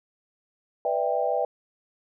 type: chord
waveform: sine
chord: E minor seventh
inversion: second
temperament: just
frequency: 494.4 / 593.3 / 659.3 / 791.1 Hz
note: B4 / D5 / E5 / G5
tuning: +2 / +18 / 0 / +16 cents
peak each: -28 dBFS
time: 0.85-1.45 s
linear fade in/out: 2 ms
effects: none